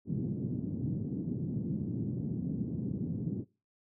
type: band-pass noise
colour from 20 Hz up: pink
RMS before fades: -35 dBFS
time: 0.05-3.45 s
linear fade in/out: 50 ms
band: 120 to 280 Hz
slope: 24 dB/octave
effects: noise-tail reverb RT60 0.3 s tail -22 dB re dry